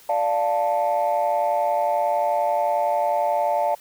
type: chord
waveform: sine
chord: D minor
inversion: none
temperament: equal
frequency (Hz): 587.3 / 698.5 / 880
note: D5 / F5 / A5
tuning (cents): 0 / 0 / 0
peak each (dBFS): -22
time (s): 0.09-3.75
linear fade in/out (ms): 5
effects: tanh soft clip ceiling -13 dBFS + white hiss -50 dBFS RMS until 3.8 s